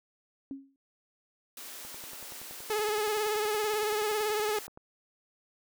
sine tone with exponential decay, 273 Hz, C#4, 26 cents flat, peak -33 dBFS, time 0.51-0.76 s, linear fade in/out 1 ms, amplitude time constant 54 ms
white high-pass noise, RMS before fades -44 dBFS, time 1.57-4.67 s, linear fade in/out 2 ms, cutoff 220 Hz, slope 96 dB/octave
click train, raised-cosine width 1 ms, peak -34 dBFS, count 32, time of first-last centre 1.85-4.775 s, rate 10.6 Hz
sawtooth tone with vibrato, 424.3 Hz, G#4, 37 cents sharp, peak -24 dBFS, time 2.7-4.59 s, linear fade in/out 5 ms, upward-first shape triangle, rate 18 Hz, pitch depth 55 cents each way
effects none

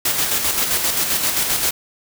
white noise with tremolo, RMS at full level -18 dBFS, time 0.05-1.71 s, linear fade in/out 5 ms, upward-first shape square, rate 7.6 Hz, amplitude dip 40%, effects none

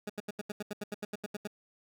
20% pulse tone bursts, 207.7 Hz, G#3, in tune, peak -30 dBFS, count 14, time 0.07-1.474 s, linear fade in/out 5 ms, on 26 ms, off 80 ms, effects none

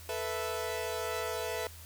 sawtooth chord, A suspended second, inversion none, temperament equal, 440 / 493.9 / 659.3 Hz, A4 / B4 / E5, 0 / 0 / 0 cents, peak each -34 dBFS, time 0.09-1.67 s, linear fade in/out 2 ms, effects added 82 Hz sine -49 dBFS peak until 1.85 s + white hiss -52 dBFS RMS until 1.85 s

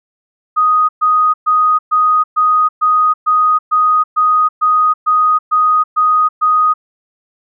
sine tone bursts, 1246 Hz, D#6, 2 cents sharp, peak -8 dBFS, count 14, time 0.56-6.74 s, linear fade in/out 20 ms, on 330 ms, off 120 ms, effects none

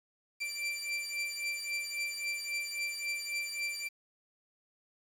sawtooth beating tone pair, 2349 / 2352.7 Hz, D7 / D7, 0 / +2 cents, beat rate 3.7 Hz, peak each -33 / -35 dBFS, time 0.4-3.89 s, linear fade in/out 20 ms, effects low-pass 11000 Hz 12 dB/octave + 9-bit

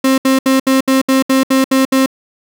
35% pulse tone bursts, 265.3 Hz, C4, 24 cents sharp, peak -7 dBFS, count 10, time 0.04-2.061 s, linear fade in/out 5 ms, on 140 ms, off 69 ms, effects none

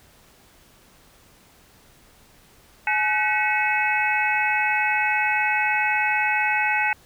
sine tone cluster, 850 / 1507 / 1931 / 2202 / 2575 Hz, G#5 / F#6 / B6 / C#7 / E7, +40 / +31 / -39 / -12 / -41 cents, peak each -24 / -26 / -27 / -26 / -25 dBFS, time 2.87-6.93 s, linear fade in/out 2 ms, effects pink hiss -54 dBFS RMS until 7.05 s

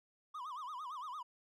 triangle tone with vibrato, 1106 Hz, C#6, 4 cents flat, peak -40 dBFS, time 0.34-1.23 s, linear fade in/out 10 ms, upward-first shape sine, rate 8.8 Hz, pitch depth 230 cents each way, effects none

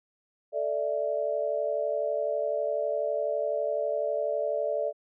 sine chord, A suspended fourth, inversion none, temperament equal, 440 / 587.3 / 659.3 Hz, A4 / D5 / E5, 0 / 0 / 0 cents, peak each -33 / -28 / -32 dBFS, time 0.52-4.93 s, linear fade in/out 50 ms, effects none

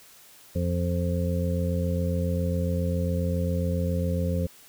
harmonic tone, 87.31 Hz, F2, in tune, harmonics 1 / 2 / 3 / 5 / 6, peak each -26 / -28 / -36 / -37 / -32 dBFS, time 0.55-4.47 s, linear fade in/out 10 ms, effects white hiss -52 dBFS RMS until 4.68 s

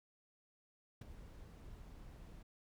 brown noise with ADSR envelope, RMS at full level -44 dBFS, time 1.01-2.43 s, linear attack 6 ms, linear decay 14 ms, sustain -10 dB, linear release 10 ms, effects none

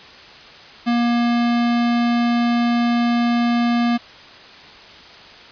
square tone, 237.5 Hz, A#3, 33 cents sharp, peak -16 dBFS, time 0.86-3.98 s, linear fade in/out 20 ms, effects white hiss -41 dBFS RMS until 5.51 s + resampled to 11025 Hz

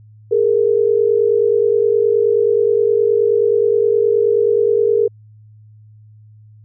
sine tone pair together, 415.3 / 464.8 Hz, G#4 / A#4, 0 / -5 cents, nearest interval major second, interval 195 cents, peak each -14 dBFS, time 0.31-5.08 s, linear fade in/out 10 ms, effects added 107 Hz sine -41 dBFS peak until 6.64 s

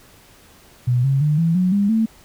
sine tone with pitch steps, 123.47 / 136.21 / 150.26 / 165.77 / 182.87 / 201.7 / 222.6 Hz, B2 / C#3 / D3 / E3 / F#3 / G3 / A3, 0 / -30 / +40 / +10 / -20 / +50 / +20 cents, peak -14 dBFS, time 0.87-2.06 s, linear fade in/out 10 ms, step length 170 ms, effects pink hiss -49 dBFS RMS until 2.24 s

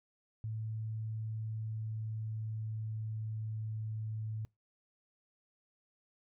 sine tone with pitch glide, 110 to 109.24 Hz, A2 to A2, 0 to -12 cents, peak -36 dBFS, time 0.44-4.45 s, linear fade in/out 0 ms, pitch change -12 cents, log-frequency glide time 1.17-3.86 s, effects noise-tail reverb RT60 0.2 s tail -24 dB re dry

